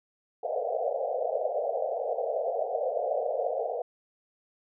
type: band-pass noise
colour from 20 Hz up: pink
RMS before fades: -30 dBFS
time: 0.43-3.82 s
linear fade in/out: 5 ms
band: 460 to 750 Hz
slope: 96 dB/octave
effects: none